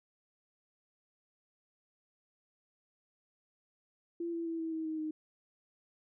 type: tone with pitch steps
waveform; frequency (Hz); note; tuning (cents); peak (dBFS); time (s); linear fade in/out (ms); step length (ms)
sine; 339.7 / 334.6 / 329.6 / 324.7 / 319.9 / 315.1 / 310.4; F4 / E4 / E4 / E4 / D#4 / D#4 / D#4; -48 / +26 / 0 / -26 / +48 / +22 / -4; -34; 4.2-5.11; 5; 130
effects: none